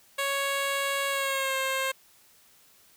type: tone with pitch glide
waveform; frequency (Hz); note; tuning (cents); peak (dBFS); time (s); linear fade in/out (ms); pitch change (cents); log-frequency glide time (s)
10% pulse; 554.4 to 531.5; C#5 to C5; 0 to +27; -18; 0.18-1.92; 10; -73; 1.09-1.56
effects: white hiss -59 dBFS RMS until 2.96 s